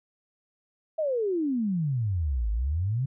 sine exponential two-way sweep, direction down then up, 656 to 51 to 139 Hz, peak -24 dBFS, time 0.98-3.06 s, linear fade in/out 10 ms, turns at 2.5 s, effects none

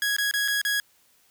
sawtooth tone with dropouts, 1661.2 Hz, G#6, in tune, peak -19 dBFS, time 0.02-0.8 s, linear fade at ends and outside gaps 1 ms, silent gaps 0.165-0.184 / 0.312-0.338 / 0.478-0.482 / 0.615-0.65 s, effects white hiss -62 dBFS RMS until 1.3 s

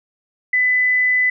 sine tone, 2002 Hz, B6, 23 cents sharp, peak -13 dBFS, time 0.53-1.3 s, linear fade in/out 5 ms, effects none

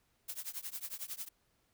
blue noise with tremolo, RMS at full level -39 dBFS, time 0.28-1.29 s, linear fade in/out 10 ms, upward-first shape triangle, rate 11 Hz, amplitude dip 100%, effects pink hiss -75 dBFS RMS until 1.73 s

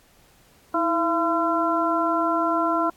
harmonic tone with a mistuned harmonic, 339.2 Hz, E4, 50 cents sharp, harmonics 1 / 2 / 3 / 4, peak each -25 / -25 / -25 / -25 dBFS, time 0.74-2.9 s, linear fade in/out 5 ms, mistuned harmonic 1, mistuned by -75 cents, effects pink hiss -57 dBFS RMS until 2.96 s + AAC 64 kbps

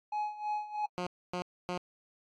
triangle tone with tremolo, 842 Hz, G#5, 24 cents sharp, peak -28 dBFS, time 0.12-0.86 s, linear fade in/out 5 ms, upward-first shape sine, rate 3.1 Hz, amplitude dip 80%
10% pulse tone bursts, 179.1 Hz, F3, 44 cents sharp, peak -25 dBFS, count 3, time 0.98-1.775 s, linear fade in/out 0 ms, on 85 ms, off 270 ms
effects low-pass 5000 Hz 12 dB/octave + AAC 32 kbps

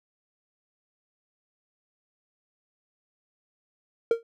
triangle tone with exponential decay, 461.3 Hz, A#4, 18 cents flat, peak -13 dBFS, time 4.11-4.23 s, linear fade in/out 2 ms, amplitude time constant 24 ms, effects none

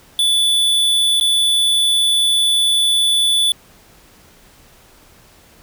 square tone with dropouts, 3469 Hz, A7, 25 cents flat, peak -13 dBFS, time 0.19-3.52 s, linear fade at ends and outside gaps 1 ms, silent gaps 1.2-1.21 s, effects pink hiss -48 dBFS RMS until 5.62 s

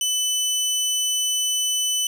20% pulse tone, 3000 Hz, F#7, 23 cents sharp, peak -15 dBFS, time 0.01-2.07 s, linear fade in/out 2 ms, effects none

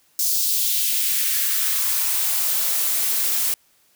blue noise with high-pass filter sweep, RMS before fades -21 dBFS, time 0.19-3.54 s, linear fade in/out 2 ms, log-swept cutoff 5400 to 210 Hz, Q 1.5, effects white hiss -60 dBFS RMS until 3.95 s

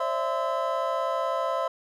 triangle tone cluster, 536 / 592 / 664 / 1028 / 1305 Hz, C5 / D5 / E5 / C6 / E6, +42 / +14 / +12 / -31 / -18 cents, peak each -29 / -33 / -28 / -28 / -32 dBFS, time 0-1.68 s, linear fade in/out 5 ms, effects none

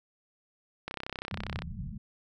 click train, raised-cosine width 0.3 ms, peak -19 dBFS, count 25, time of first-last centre 0.88-1.621 s, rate 32.4 Hz
white low-pass noise, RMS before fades -39 dBFS, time 1.31-1.98 s, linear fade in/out 10 ms, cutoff 210 Hz, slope 96 dB/octave
effects none

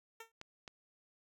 10% pulse tone with exponential decay, 453.1 Hz, A#4, 49 cents flat, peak -37 dBFS, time 0.2-0.32 s, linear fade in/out 5 ms, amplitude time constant 25 ms
clicks, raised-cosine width 0.2 ms, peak -30 dBFS, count 2, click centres 0.414 / 0.678 s
effects none

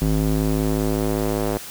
square tone with band-pass filter sweep, 52.6 Hz, G#1, 23 cents sharp, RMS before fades -21 dBFS, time 0.01-1.58 s, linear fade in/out 10 ms, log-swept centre 210 to 510 Hz, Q 1.1, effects white hiss -36 dBFS RMS until 1.7 s

